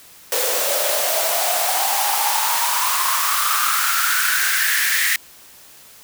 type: noise with high-pass filter sweep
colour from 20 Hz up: white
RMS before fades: -19 dBFS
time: 0.32-5.16 s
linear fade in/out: 2 ms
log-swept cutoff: 500 to 1900 Hz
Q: 8.1
effects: white hiss -45 dBFS RMS until 6.03 s